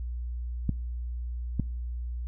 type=clicks; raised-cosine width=5 ms; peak=-13 dBFS; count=2; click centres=0.693 / 1.597 s; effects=noise-tail reverb RT60 0.6 s tail -25 dB re dry + added 60 Hz sine -31 dBFS peak until 2.27 s